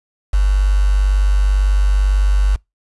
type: tone with quantisation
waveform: sine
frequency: 49 Hz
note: G1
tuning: in tune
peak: -10 dBFS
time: 0.33-2.56 s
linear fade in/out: 10 ms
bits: 5
effects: noise-tail reverb RT60 0.2 s tail -26 dB re dry + resampled to 24000 Hz